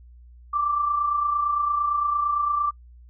sine tone pair together, 1145.9 / 1174.7 Hz, D6 / D6, -43 / 0 cents, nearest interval unison, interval 43 cents, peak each -30 / -21 dBFS, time 0.53-2.71 s, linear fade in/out 10 ms, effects noise-tail reverb RT60 0.1 s tail -25 dB re dry + added 60 Hz sine -45 dBFS peak until 3.09 s

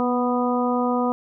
harmonic tone with a mistuned harmonic, 246.9 Hz, B3, in tune, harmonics 1 / 2 / 3 / 4 / 5, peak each -22 / -25 / -27 / -28 / -29 dBFS, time 0-1.12 s, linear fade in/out 0 ms, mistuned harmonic 1, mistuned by -17 cents, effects none

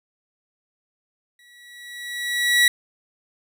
30% pulse tone with exponential growth, 1935 Hz, B6, 36 cents flat, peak -9 dBFS, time 1.39-2.68 s, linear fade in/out 2 ms, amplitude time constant 280 ms, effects none

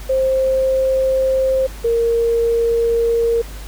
sine tone pair in turn, 527 / 464 Hz, C5 / A#4, +12 / -8 cents, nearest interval major second, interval 220 cents, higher first, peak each -13 / -13 dBFS, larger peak neither, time 0.09-1.67 / 1.84-3.42 s, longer neither, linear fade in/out 10 ms, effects added 50 Hz sine -30 dBFS peak until 3.67 s + pink hiss -38 dBFS RMS until 3.67 s

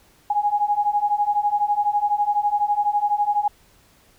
sine beating tone pair, 820 / 832 Hz, G#5 / G#5, -22 / +3 cents, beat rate 12 Hz, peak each -22 / -20 dBFS, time 0.3-3.48 s, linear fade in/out 5 ms, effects pink hiss -56 dBFS RMS until 4.18 s

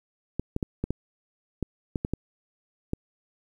clicks, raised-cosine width 3 ms, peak -14 dBFS, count 10, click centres 0.396 / 0.564 / 0.628 / 0.84 / 0.906 / 1.627 / 1.958 / 2.049 / 2.136 / 2.934 s, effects 9-bit

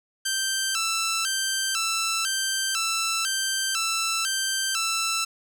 10% pulse tone with vibrato, 1442 Hz, F#6, 45 cents flat, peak -15 dBFS, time 0.25-5.25 s, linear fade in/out 10 ms, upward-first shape square, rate 1 Hz, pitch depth 140 cents each way, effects none

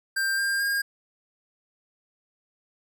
square tone with pitch steps, 1575 / 1599 / 1618 Hz, G6 / G6 / G#6, +8 / +34 / -46 cents, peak -24 dBFS, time 0.16-0.82 s, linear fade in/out 10 ms, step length 220 ms, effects none

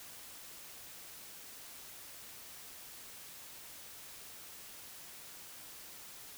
silence, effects white hiss -51 dBFS RMS until 6.37 s

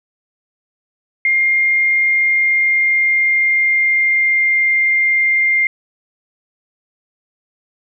sine tone with pitch glide, 2118 to 2106 Hz, C7 to C7, +21 to +11 cents, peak -11 dBFS, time 1.25-5.67 s, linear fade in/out 2 ms, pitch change -10 cents, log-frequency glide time 2.1-4.6 s, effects none

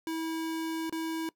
square tone with dropouts, 324.1 Hz, E4, 29 cents flat, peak -32 dBFS, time 0.07-1.29 s, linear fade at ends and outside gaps 1 ms, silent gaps 0.896-0.925 s, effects noise-tail reverb RT60 0.1 s tail -20 dB re dry

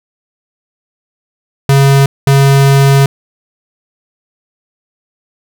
square tone bursts at uneven times, 137.9 Hz, C#3, 9 cents flat, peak -5 dBFS, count 2, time 1.69-2.06 / 2.27-3.06 s, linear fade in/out 2 ms, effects none

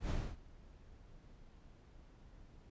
brown noise with ADSR envelope, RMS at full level -34 dBFS, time 0-2.7 s, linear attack 100 ms, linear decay 260 ms, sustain -24 dB, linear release 6 ms, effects resampled to 16000 Hz

